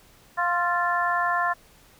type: harmonic tone with a mistuned harmonic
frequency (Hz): 350.6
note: F4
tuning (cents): +7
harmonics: 2 / 3 / 4 / 5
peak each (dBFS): -27 / -25 / -29 / -27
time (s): 0.37-1.54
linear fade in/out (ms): 20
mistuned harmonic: 4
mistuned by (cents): -31
effects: pink hiss -55 dBFS RMS until 1.99 s